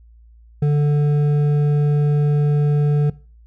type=tone with hard clipping; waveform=sine; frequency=146.83 Hz; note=D3; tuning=in tune; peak=-15 dBFS; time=0.62-3.1 s; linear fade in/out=5 ms; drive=7 dB; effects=noise-tail reverb RT60 0.4 s tail -21 dB re dry + added 57 Hz sine -44 dBFS peak until 3.46 s